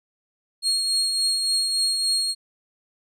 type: tone with tremolo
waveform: 35% pulse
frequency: 4272 Hz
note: C8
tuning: 35 cents sharp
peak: -17 dBFS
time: 0.62-2.35 s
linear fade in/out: 50 ms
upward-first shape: triangle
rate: 3.5 Hz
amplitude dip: 40%
effects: resampled to 32000 Hz